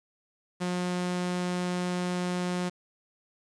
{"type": "tone", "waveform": "sawtooth", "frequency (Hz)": 179.2, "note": "F3", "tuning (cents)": 45, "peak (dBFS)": -24, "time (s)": [0.6, 2.7], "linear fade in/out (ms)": 20, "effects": ["resampled to 22050 Hz", "9-bit"]}